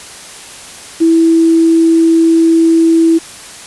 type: tone with quantisation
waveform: sine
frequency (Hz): 328.6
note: E4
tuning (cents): -5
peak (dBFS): -5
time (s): 1-3.19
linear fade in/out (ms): 20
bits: 5
effects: white hiss -31 dBFS RMS until 3.66 s + resampled to 24000 Hz